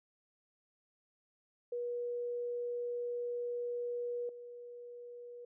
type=tone with level steps; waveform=sine; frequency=482.5 Hz; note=B4; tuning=40 cents flat; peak=-35 / -46 dBFS; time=1.72-5.45 s; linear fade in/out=5 ms; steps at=4.29 s; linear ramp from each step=2 ms; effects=none